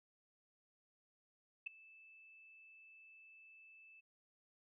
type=tone with ADSR envelope; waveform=sine; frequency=2631 Hz; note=E7; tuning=4 cents flat; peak=-36 dBFS; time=1.66-4.01 s; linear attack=11 ms; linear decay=5 ms; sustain=-23 dB; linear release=16 ms; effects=none